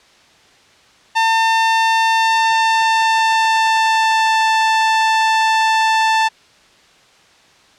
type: tone with pitch glide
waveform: sawtooth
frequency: 900 to 885 Hz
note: A5 to A5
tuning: +39 to +10 cents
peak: -8 dBFS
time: 1.15-6.29 s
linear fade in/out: 20 ms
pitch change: -29 cents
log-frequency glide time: 2.15-4.49 s
effects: white hiss -49 dBFS RMS until 7.78 s + low-pass 5000 Hz 12 dB/octave